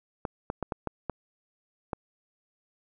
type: clicks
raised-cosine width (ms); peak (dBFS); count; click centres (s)
1; -16; 7; 0.252 / 0.501 / 0.627 / 0.722 / 0.873 / 1.097 / 1.932
effects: none

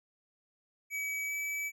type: tone with pitch glide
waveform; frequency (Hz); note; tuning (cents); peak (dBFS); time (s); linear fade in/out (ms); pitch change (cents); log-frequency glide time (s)
square; 2279 to 2296; C#7 to D7; +47 to -40; -34; 0.9-1.72; 50; +13; 1.27-1.33
effects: none

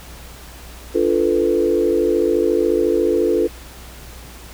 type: chord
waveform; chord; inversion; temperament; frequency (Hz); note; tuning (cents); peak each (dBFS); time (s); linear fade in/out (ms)
sine; B half-diminished seventh; first; equal with one note detuned; 293.7 / 348.2 / 440 / 493.9; D4 / F4 / A4 / B4; 0 / -5 / 0 / 0; -23 / -18 / -18 / -21; 0.94-3.48; 20
effects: added 60 Hz sine -38 dBFS peak until 4.53 s + pink hiss -40 dBFS RMS until 4.53 s

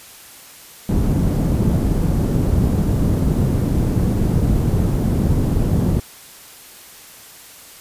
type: low-pass noise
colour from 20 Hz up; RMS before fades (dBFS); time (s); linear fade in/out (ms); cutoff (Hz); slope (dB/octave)
white; -17; 0.89-6; 2; 180; 12
effects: white hiss -41 dBFS RMS until 7.8 s + resampled to 32000 Hz

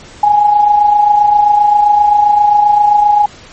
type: tone with amplitude modulation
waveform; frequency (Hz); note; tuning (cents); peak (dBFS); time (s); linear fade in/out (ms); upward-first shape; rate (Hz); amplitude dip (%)
sine; 830.6; G#5; 0; -3; 0.23-3.26; 5; sine; 27.6; 50
effects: pink hiss -36 dBFS RMS until 3.52 s + MP3 32 kbps

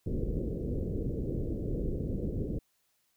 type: low-pass noise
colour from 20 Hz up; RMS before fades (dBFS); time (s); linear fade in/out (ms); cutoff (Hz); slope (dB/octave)
pink; -33; 0.06-2.59; 5; 500; 48
effects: white hiss -74 dBFS RMS until 3.16 s

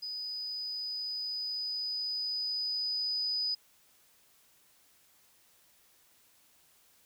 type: tone with level ramp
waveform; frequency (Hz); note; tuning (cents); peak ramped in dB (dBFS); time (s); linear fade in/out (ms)
sine; 4978; D#8; 0; -36 to -29; 0.02-3.55; 10
effects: white hiss -65 dBFS RMS until 7.05 s

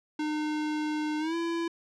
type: tone with pitch glide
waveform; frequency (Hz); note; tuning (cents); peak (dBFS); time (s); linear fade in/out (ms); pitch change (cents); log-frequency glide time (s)
square; 304.2 to 335.6; D#4 to E4; -39 to +31; -29; 0.19-1.68; 5; +170; 1.19-1.35
effects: low-pass 5000 Hz 12 dB/octave

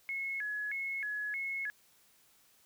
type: tone with vibrato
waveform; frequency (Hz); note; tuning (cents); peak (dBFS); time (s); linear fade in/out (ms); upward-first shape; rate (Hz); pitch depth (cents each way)
sine; 1919; A#6; +50; -34; 0.09-1.7; 0; square; 1.6; 220
effects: white hiss -66 dBFS RMS until 2.65 s

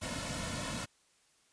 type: noise with comb filter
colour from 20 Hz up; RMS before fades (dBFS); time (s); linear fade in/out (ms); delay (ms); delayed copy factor
pink; -38; 0.01-0.86; 20; 2.5; -0.95
effects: white hiss -69 dBFS RMS until 1.52 s + resampled to 22050 Hz

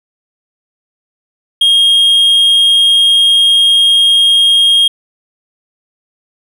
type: tone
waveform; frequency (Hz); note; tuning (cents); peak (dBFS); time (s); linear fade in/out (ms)
triangle; 3245; G#7; -41; -4; 1.61-4.88; 5
effects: none

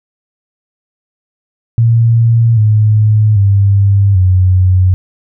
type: tone with pitch steps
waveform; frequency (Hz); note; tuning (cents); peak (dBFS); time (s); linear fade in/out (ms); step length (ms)
sine; 115.6 / 107.24 / 99.48 / 92.28; A#2 / A2 / G2 / F#2; -14 / -44 / +26 / -4; -5; 1.78-4.94; 0; 790
effects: none

